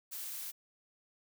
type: noise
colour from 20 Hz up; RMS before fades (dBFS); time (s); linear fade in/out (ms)
blue; -42; 0.11-0.52; 20
effects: none